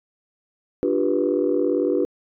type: chord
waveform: sine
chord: G dominant seventh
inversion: second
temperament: just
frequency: 294 / 352.8 / 392 / 490 Hz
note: D4 / F4 / G4 / B4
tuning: +2 / +18 / 0 / -14 cents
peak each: -23 dBFS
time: 0.83-2.05 s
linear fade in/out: 0 ms
effects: tanh soft clip ceiling -9 dBFS